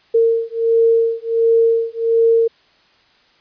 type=beating tone pair; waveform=sine; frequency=456.8 / 458.2 Hz; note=A#4 / A#4; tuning=-35 / -30 cents; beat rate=1.4 Hz; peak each=-15 dBFS; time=0.14-2.48 s; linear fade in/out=10 ms; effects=white hiss -54 dBFS RMS until 3.4 s + resampled to 11025 Hz